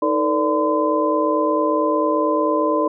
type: tone cluster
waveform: sine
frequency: 313.6 / 449.5 / 498.4 / 583 / 1021 Hz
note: D#4 / A4 / B4 / D5 / C6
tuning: +14 / +37 / +16 / -13 / -43 cents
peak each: -21 / -23 / -29 / -21 / -21 dBFS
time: 0.02-2.88 s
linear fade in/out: 5 ms
effects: none